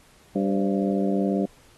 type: harmonic tone with a mistuned harmonic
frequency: 98 Hz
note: G2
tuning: in tune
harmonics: 2 / 3 / 4 / 5 / 6 / 7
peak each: -23 / -27 / -29 / -31 / -33 / -34 dBFS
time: 0.35-1.46 s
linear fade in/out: 10 ms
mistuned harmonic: 5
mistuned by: +81 cents
effects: pink hiss -56 dBFS RMS until 1.77 s + AAC 32 kbps